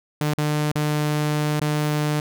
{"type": "tone with dropouts", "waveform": "sawtooth", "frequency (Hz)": 150.1, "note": "D3", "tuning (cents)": 38, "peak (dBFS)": -16, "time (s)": [0.21, 2.2], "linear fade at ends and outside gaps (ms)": 2, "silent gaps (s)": [[0.337, 0.38], [0.717, 0.755], [1.599, 1.614]], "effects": []}